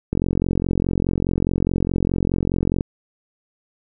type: click train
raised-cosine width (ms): 3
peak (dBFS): -7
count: 121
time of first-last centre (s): 0.13-2.809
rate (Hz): 44.8
effects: none